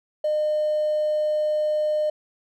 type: tone with hard clipping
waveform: triangle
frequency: 608 Hz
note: D#5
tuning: 40 cents flat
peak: -20 dBFS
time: 0.24-2.1 s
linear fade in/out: 5 ms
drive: 3 dB
effects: none